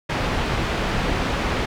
pink low-pass noise, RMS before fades -23 dBFS, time 0.09-1.66 s, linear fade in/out 10 ms, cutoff 3100 Hz, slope 12 dB/octave, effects none

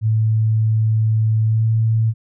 sine tone with pitch glide, 110 to 111.86 Hz, A2 to A2, 0 to +29 cents, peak -13 dBFS, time 0.01-2.14 s, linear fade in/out 50 ms, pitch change +29 cents, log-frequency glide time 1.45-1.68 s, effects none

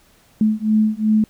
sine beating tone pair, 214.5 / 217.2 Hz, A3 / A3, -44 / -22 cents, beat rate 2.7 Hz, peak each -17 / -17 dBFS, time 0.41-1.24 s, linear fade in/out 2 ms, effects pink hiss -54 dBFS RMS until 1.29 s

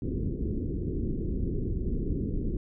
pink low-pass noise, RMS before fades -30 dBFS, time 0.02-2.57 s, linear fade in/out 2 ms, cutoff 410 Hz, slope 48 dB/octave, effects none

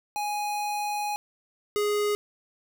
square tone pair in turn, 830.6 / 415.3 Hz, G#5 / G#4, 0 / 0 cents, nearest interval octave, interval 1200 cents, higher first, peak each -28 / -24 dBFS, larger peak second, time 0.16-1.16 / 1.76-2.15 s, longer first, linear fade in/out 0 ms, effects none

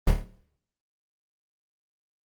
brown noise with echo, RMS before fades -18 dBFS, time 0.07-0.11 s, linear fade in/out 5 ms, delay 27 ms, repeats 5, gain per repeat -5 dB, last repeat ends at 0.245 s, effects noise-tail reverb RT60 0.7 s tail -18 dB re dry + Opus 24 kbps

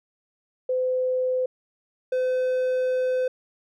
sine / triangle tone pair in turn, 510 / 510 Hz, C5 / C5, -44 / -44 cents, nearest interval unison, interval 0 cents, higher neither, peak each -21 / -19 dBFS, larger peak second, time 0.69-1.46 / 2.12-3.28 s, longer second, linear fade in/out 5 ms, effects none

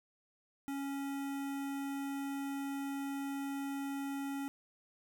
square tone with notch filter, 277.2 Hz, C#4, in tune, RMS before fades -39 dBFS, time 0.68-4.48 s, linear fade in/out 0 ms, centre 4400 Hz, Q 1.3, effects none

